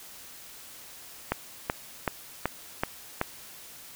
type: click train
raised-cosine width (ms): 0.5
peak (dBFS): -10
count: 6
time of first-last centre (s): 1.32-3.214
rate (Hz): 2.64
effects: white hiss -47 dBFS RMS until 3.95 s